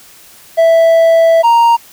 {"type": "tone pair in turn", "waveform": "triangle", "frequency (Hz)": [659.3, 932.4], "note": ["E5", "A#5"], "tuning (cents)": [0, 0], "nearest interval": "tritone", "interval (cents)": 600, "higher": "second", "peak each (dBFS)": -3, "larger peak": "neither", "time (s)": [[0.57, 1.43], [1.43, 1.77]], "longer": "first", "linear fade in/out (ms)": 20, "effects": ["white hiss -40 dBFS RMS until 1.92 s"]}